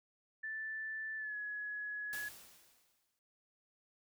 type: tone with pitch glide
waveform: sine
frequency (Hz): 1760 to 1686.4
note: A6 to G#6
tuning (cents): 0 to +26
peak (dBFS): -39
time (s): 0.43-2.29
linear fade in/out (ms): 10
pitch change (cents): -74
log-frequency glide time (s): 1.17-1.36
type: noise with exponential decay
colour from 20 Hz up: white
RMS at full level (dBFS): -46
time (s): 2.13-3.19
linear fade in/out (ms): 0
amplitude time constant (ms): 230
effects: none